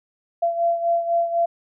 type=beating tone pair; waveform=sine; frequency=680 / 684 Hz; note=F5 / F5; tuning=-46 / -36 cents; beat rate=4 Hz; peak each=-19 / -25 dBFS; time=0.42-1.46 s; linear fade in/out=10 ms; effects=none

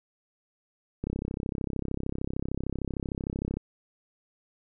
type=click train; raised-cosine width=3 ms; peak=-18 dBFS; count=85; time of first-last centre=1.04-3.57 s; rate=33.2 Hz; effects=none

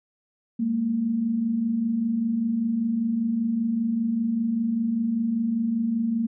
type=tone pair together; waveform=sine; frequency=204.6 / 229.7 Hz; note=G#3 / A#3; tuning=-26 / -25 cents; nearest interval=major second; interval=201 cents; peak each=-31 / -22 dBFS; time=0.59-6.27 s; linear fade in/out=10 ms; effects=none

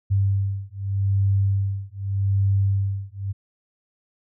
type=beating tone pair; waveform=sine; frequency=98 / 98.83 Hz; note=G2 / G2; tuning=0 / +15 cents; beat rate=0.83 Hz; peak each=-22 dBFS; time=0.1-3.33 s; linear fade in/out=20 ms; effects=none

